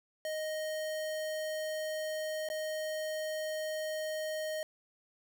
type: tone with dropouts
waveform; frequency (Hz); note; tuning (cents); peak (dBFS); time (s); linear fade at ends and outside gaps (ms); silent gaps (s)
square; 622.3; D#5; 0; -35; 0.25-4.63; 1; 2.488-2.5
effects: 12-bit